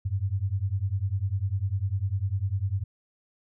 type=beating tone pair; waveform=sine; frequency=92.5 / 102.5 Hz; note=F#2 / G#2; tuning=0 / -22 cents; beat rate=10 Hz; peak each=-28 dBFS; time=0.05-2.84 s; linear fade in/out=10 ms; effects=none